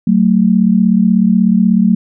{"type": "tone pair together", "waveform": "sine", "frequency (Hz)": [187.4, 223.8], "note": ["F#3", "A3"], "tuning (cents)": [22, 30], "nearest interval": "minor third", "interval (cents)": 308, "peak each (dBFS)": -10, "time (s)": [0.07, 1.95], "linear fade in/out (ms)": 5, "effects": []}